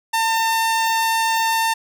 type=tone; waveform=sawtooth; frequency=902 Hz; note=A5; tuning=43 cents sharp; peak=-13 dBFS; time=0.13-1.74 s; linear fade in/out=10 ms; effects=none